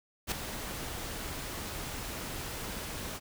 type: noise with ADSR envelope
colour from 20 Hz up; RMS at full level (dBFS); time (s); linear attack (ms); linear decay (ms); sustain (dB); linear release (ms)
pink; -29; 0.27-3.2; 47; 5; -10; 41
effects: none